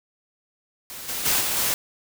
white noise with level steps, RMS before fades -37 / -29 / -21 / -25 / -23 dBFS, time 0.9-1.74 s, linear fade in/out 0 ms, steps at 1.08 / 1.25 / 1.4 / 1.56 s, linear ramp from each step 10 ms, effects none

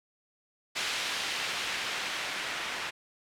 blue noise with low-pass filter sweep, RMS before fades -34 dBFS, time 0.75-2.91 s, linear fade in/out 20 ms, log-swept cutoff 3200 to 2100 Hz, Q 0.89, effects none

